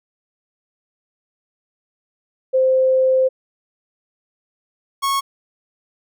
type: tone pair in turn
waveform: sine / 45% pulse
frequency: 521 / 1099.8 Hz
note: C5 / C#6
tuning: -7 / -14 cents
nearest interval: octave + minor second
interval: 1293 cents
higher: second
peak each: -12 / -17 dBFS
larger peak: first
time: 2.53-3.29 / 5.02-5.21 s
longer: first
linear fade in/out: 20 ms
effects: none